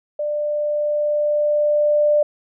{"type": "tone with level ramp", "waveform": "sine", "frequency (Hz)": 594, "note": "D5", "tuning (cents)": 20, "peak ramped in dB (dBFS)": [-20, -12], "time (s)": [0.19, 2.23], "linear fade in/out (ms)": 5, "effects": []}